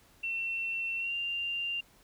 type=tone with pitch glide; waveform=sine; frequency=2703 to 2787 Hz; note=E7 to F7; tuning=+43 to -4 cents; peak=-31 dBFS; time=0.23-1.81 s; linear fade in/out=10 ms; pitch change=+53 cents; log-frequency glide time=0.98-1.14 s; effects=pink hiss -62 dBFS RMS until 2.03 s